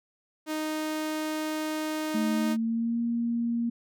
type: tone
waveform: sawtooth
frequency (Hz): 310.1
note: D#4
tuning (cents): -6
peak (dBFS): -25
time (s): 0.46-2.57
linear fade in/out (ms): 50
type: tone with pitch glide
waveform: sine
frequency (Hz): 220 to 234.4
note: A3 to A#3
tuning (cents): 0 to +10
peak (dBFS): -25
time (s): 2.14-3.7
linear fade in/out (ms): 10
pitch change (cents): +110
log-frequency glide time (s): 2.29-3
effects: none